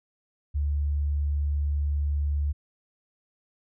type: tone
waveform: sine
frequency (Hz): 72.6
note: D2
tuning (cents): -19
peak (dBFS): -23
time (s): 0.54-2.53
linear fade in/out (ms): 20
effects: none